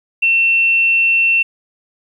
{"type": "tone", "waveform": "sine", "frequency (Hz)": 2700, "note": "E7", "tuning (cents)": 41, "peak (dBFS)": -10, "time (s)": [0.22, 1.43], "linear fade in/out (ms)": 10, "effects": ["8-bit"]}